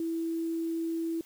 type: tone with quantisation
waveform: sine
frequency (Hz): 329.6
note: E4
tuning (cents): 0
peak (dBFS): -29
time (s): 0-1.21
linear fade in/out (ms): 2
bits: 9
effects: white hiss -57 dBFS RMS until 1.25 s